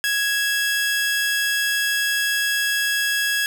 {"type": "tone pair together", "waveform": "sawtooth", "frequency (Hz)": [1661.2, 2649], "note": ["G#6", "E7"], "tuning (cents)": [0, 8], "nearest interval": "minor sixth", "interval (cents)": 808, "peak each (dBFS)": [-16, -26], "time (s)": [0.04, 3.46], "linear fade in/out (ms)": 0, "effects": []}